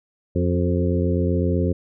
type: harmonic tone with a mistuned harmonic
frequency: 87.9 Hz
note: F2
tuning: 12 cents sharp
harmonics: 1 / 2 / 3 / 4 / 5 / 6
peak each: -21 / -24 / -26 / -27 / -28 / -29 dBFS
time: 0.35-1.73 s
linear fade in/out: 10 ms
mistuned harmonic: 4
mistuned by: +36 cents
effects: none